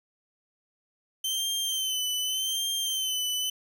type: tone with vibrato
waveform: sawtooth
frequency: 3088 Hz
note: G7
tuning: 27 cents flat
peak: -24 dBFS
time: 1.24-3.5 s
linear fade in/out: 5 ms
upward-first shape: sine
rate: 0.85 Hz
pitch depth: 56 cents each way
effects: 11-bit